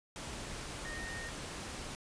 sine tone in noise, 1849 Hz, A#6, 15 cents flat, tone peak -43 dBFS, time 0.85-1.29 s, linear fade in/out 0 ms, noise pink, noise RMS -43 dBFS, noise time 0.16-1.95 s, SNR -3 dB, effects resampled to 22050 Hz

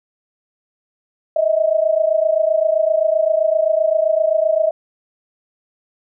sine tone pair together, 622.3 / 650 Hz, D#5 / E5, 0 / -24 cents, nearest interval minor second, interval 76 cents, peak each -16 dBFS, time 1.36-4.71 s, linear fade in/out 5 ms, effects none

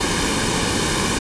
pink noise with comb filter, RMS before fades -20 dBFS, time 0-1.19 s, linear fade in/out 10 ms, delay 1.5 ms, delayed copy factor -0.6, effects resampled to 22050 Hz

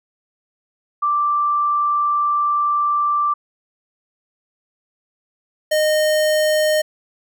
sine / square tone pair in turn, 1174.7 / 615 Hz, D6 / D#5, 0 / -20 cents, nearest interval major seventh, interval 1120 cents, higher first, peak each -15 dBFS, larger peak neither, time 1.02-3.34 / 5.71-6.82 s, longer first, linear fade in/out 10 ms, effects none

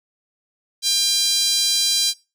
5% pulse tone with high-pass filter, 798 Hz, G5, 31 cents sharp, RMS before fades -19 dBFS, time 0.82-2.14 s, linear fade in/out 50 ms, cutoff 4100 Hz, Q 2.8, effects noise-tail reverb RT60 0.3 s tail -23 dB re dry

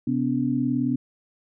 sine tone cluster, 130.7 / 248.1 / 286.9 Hz, C3 / B3 / D4, -1 / +8 / -40 cents, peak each -29 / -23 / -26 dBFS, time 0.07-0.96 s, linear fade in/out 5 ms, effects none

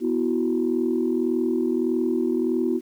sine chord, B suspended fourth, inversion none, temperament equal with one note detuned, 246.9 / 328.3 / 370 Hz, B3 / E4 / F#4, 0 / -7 / 0 cents, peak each -24 dBFS, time 0-2.81 s, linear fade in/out 50 ms, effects tanh soft clip ceiling -12 dBFS + 9-bit

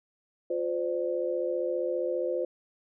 sine tone cluster, 354.2 / 515 / 590 Hz, F4 / C5 / D5, +24 / -28 / +8 cents, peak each -32 / -29 / -35 dBFS, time 0.5-2.45 s, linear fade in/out 5 ms, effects none

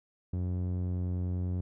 sawtooth tone with low-pass filter, 90.1 Hz, F#2, 45 cents flat, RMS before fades -32 dBFS, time 0.33-1.61 s, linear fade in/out 5 ms, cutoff 300 Hz, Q 0.5, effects none

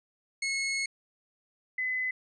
sawtooth / sine tone pair in turn, 2179 / 2020 Hz, C#7 / B6, -30 / +39 cents, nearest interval minor second, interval 131 cents, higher first, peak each -25 / -28 dBFS, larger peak first, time 0.42-0.86 / 1.78-2.11 s, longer first, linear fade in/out 5 ms, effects resampled to 22050 Hz

